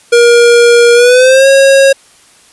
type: tone with pitch glide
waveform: square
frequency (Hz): 474.4 to 544.9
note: A#4 to C#5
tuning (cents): +30 to -30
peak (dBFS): -3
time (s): 0.12-1.93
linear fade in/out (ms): 10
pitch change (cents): +240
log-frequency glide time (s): 0.94-1.47
effects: white hiss -43 dBFS RMS until 2.52 s + resampled to 24000 Hz